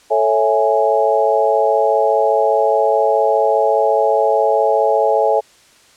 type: chord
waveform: sine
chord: A major seventh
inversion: none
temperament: equal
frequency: 440 / 554.4 / 659.3 / 830.6 Hz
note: A4 / C#5 / E5 / G#5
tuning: 0 / 0 / 0 / 0 cents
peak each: -17 dBFS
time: 0.1-5.41 s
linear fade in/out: 20 ms
effects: white hiss -49 dBFS RMS until 5.96 s + low-pass 8000 Hz 12 dB/octave

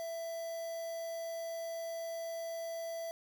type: tone with quantisation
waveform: triangle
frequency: 664 Hz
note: E5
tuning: 12 cents sharp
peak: -36 dBFS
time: 0-3.11 s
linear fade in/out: 0 ms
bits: 8
effects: none

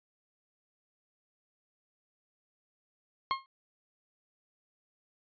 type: tone with exponential decay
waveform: 40% pulse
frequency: 1072 Hz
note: C6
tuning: 42 cents sharp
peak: -23 dBFS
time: 3.31-3.46 s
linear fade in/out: 0 ms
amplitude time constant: 31 ms
effects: resampled to 11025 Hz

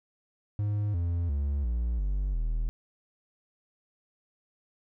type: tone with pitch steps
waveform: triangle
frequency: 103.83 / 85.81 / 70.92 / 58.61 / 48.44 / 40.03 Hz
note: G#2 / F2 / C#2 / A#1 / G1 / D#1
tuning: 0 / -30 / +40 / +10 / -20 / +50 cents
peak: -24 dBFS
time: 0.59-2.69 s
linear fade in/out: 0 ms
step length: 350 ms
effects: none

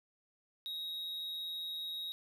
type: tone with amplitude modulation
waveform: triangle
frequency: 3783 Hz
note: A#7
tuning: 25 cents sharp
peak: -35 dBFS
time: 0.66-2.12 s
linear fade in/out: 0 ms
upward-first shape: sine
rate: 161 Hz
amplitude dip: 40%
effects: none

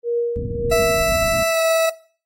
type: tone with tremolo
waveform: sine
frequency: 472.5 Hz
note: A#4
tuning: 23 cents sharp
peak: -16 dBFS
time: 0.03-1.12 s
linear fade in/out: 50 ms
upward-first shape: triangle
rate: 1.7 Hz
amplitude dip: 85%
type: low-pass noise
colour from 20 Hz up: pink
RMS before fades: -27 dBFS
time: 0.36-1.43 s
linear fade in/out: 0 ms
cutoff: 280 Hz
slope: 48 dB/octave
type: tone with pitch glide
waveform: 40% pulse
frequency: 659.3 to 652.5 Hz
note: E5 to E5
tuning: 0 to -18 cents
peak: -14 dBFS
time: 0.71-1.9 s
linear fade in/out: 10 ms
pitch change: -18 cents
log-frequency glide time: 1.48-1.6 s
effects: noise-tail reverb RT60 0.4 s tail -17 dB re dry + AAC 48 kbps

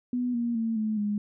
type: tone with pitch steps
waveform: sine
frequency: 246.9 / 236.3 / 226.1 / 216.4 / 207.1 Hz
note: B3 / A#3 / A3 / A3 / G#3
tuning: 0 / +24 / +47 / -29 / -5 cents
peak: -25 dBFS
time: 0.13-1.18 s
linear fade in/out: 2 ms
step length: 210 ms
effects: none

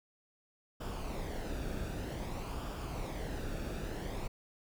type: noise with flanger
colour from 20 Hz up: brown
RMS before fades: -39 dBFS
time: 0.8-4.28 s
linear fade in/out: 10 ms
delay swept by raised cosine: 0.48 to 0.99 ms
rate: 0.53 Hz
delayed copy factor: -0.5
effects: none

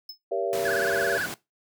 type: tone with exponential decay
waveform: square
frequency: 5200 Hz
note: E8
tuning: 24 cents flat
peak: -33 dBFS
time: 0.09-0.18 s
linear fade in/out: 5 ms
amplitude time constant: 19 ms
type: chord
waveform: sine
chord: G diminished seventh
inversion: none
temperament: just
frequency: 392 / 470.4 / 564.5 / 677.4 Hz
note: G4 / Bb4 / Db5 / Fb5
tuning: 0 / +16 / +31 / +47 cents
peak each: -30 dBFS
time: 0.31-1.18 s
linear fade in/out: 10 ms
type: noise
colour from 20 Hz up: pink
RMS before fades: -34 dBFS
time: 0.53-1.34 s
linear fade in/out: 0 ms
type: tone with vibrato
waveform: triangle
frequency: 1579 Hz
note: G6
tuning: 12 cents sharp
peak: -24 dBFS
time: 0.65-1.26 s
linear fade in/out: 5 ms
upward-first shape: sine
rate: 18 Hz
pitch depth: 150 cents each way
effects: noise-tail reverb RT60 0.2 s tail -19 dB re dry + high-pass 150 Hz 12 dB/octave

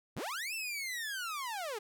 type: linear two-way sweep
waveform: sawtooth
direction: up then down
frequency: 46.75 to 2703 to 393.2 Hz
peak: -33 dBFS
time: 0.16-1.79 s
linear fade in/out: 10 ms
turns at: 0.54 s
effects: none

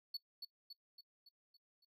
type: tone with echo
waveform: triangle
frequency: 4435 Hz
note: C#8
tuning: in tune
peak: -38 dBFS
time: 0.14-0.17 s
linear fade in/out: 5 ms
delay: 280 ms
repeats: 6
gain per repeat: -5 dB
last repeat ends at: 1.85 s
effects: noise-tail reverb RT60 0.1 s tail -21 dB re dry

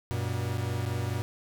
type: tone pair together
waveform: 45% pulse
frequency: 95.09 / 119.8 Hz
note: F#2 / A#2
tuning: +48 / +48 cents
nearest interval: major third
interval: 400 cents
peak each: -32 / -31 dBFS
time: 0.11-1.22 s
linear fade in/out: 0 ms
effects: none

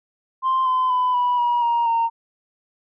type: tone with pitch steps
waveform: sine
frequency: 1046.5 / 1024.4 / 1002.7 / 981.5 / 960.8 / 940.4 / 920.6 Hz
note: C6 / C6 / B5 / B5 / B5 / A#5 / A#5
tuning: 0 / -37 / +26 / -11 / -48 / +15 / -22 cents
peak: -15 dBFS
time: 0.42-2.1 s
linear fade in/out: 50 ms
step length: 240 ms
effects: tanh soft clip ceiling -14 dBFS

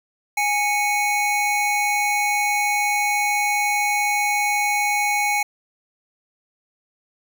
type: tone pair together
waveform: square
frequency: 827.6 / 2217 Hz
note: G#5 / C#7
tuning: -6 / 0 cents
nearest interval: octave + perfect fourth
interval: 1706 cents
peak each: -22 dBFS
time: 0.37-5.43 s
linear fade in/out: 5 ms
effects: none

